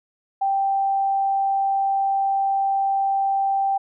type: tone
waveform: sine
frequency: 784 Hz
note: G5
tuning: in tune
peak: -18 dBFS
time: 0.41-3.78 s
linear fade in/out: 10 ms
effects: none